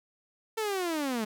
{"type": "linear sweep", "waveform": "sawtooth", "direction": "down", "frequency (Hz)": [451, 207.7], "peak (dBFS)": -25, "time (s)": [0.57, 1.25], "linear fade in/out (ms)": 10, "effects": []}